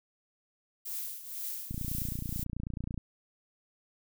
violet noise with tremolo, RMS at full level -36 dBFS, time 0.85-2.44 s, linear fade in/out 10 ms, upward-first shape triangle, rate 2 Hz, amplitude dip 75%
click train, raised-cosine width 5 ms, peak -24 dBFS, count 38, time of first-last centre 1.71-2.977 s, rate 29.2 Hz
effects none

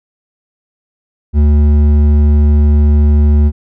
sine tone with hard clipping, 73.9 Hz, D2, 11 cents sharp, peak -7 dBFS, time 1.33-3.52 s, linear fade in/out 50 ms, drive 8 dB, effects none

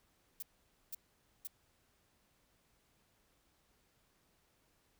violet noise bursts, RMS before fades -43 dBFS, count 3, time 0.4-1.472 s, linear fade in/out 2 ms, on 24 ms, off 500 ms, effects pink hiss -74 dBFS RMS until 4.99 s

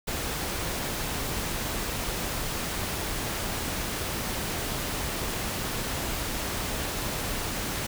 pink noise, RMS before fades -31 dBFS, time 0.07-7.87 s, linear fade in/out 10 ms, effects none

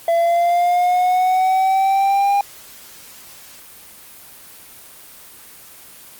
triangle linear sweep, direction up, 671 to 807 Hz, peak -11 dBFS, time 0.08-2.41 s, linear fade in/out 2 ms, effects white hiss -41 dBFS RMS until 6.19 s + Opus 24 kbps

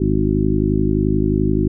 harmonic tone with a mistuned harmonic, 51.5 Hz, G#1, 14 cents flat, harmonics 1 / 2 / 3 / 4 / 5 / 6 / 7, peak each -22 / -22 / -22 / -22 / -22 / -22 / -22 dBFS, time 0-1.68 s, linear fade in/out 5 ms, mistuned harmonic 7, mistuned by +31 cents, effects none

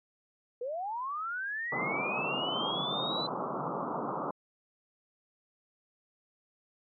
sine linear sweep, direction up, 466.2 to 4029 Hz, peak -33 dBFS, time 0.61-3.27 s, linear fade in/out 5 ms
white band-pass noise, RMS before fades -35 dBFS, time 1.72-4.31 s, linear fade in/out 5 ms, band 130 to 1300 Hz, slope 96 dB/octave
effects AAC 48 kbps

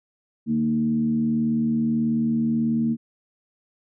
sine tone with frequency modulation, 229.1 Hz, A#3, 30 cents flat, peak -19 dBFS, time 0.46-2.97 s, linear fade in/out 50 ms, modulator 78.4 Hz, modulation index 0.57, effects none

